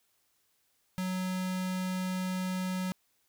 square tone with notch filter, 185 Hz, F#3, in tune, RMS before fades -33 dBFS, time 0.98-2.92 s, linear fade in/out 0 ms, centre 410 Hz, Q 0.98, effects white hiss -73 dBFS RMS until 3.28 s

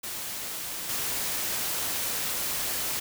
white noise with level steps, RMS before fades -35 / -30 dBFS, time 0.03-3 s, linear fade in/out 10 ms, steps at 0.89 s, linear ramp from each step 5 ms, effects none

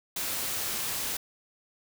white noise, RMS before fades -32 dBFS, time 0.16-1.17 s, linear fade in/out 5 ms, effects none

